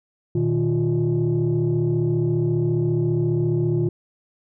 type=tone cluster; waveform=sine; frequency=120.1 / 154.8 / 351.2 Hz; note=B2 / D#3 / F4; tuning=-48 / -9 / +10 cents; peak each=-21 dBFS; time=0.35-3.89 s; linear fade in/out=5 ms; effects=tanh soft clip ceiling -13 dBFS